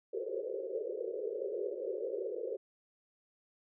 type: band-pass noise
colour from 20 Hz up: pink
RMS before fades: -38 dBFS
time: 0.13-2.57 s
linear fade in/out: 10 ms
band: 370 to 550 Hz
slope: 96 dB/octave
effects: none